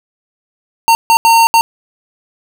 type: tone bursts at uneven times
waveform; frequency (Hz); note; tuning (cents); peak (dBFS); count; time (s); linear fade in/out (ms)
square; 915; A#5; -32; -6; 4; 0.88-0.95 / 1.1-1.17 / 1.25-1.47 / 1.54-1.61; 0
effects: none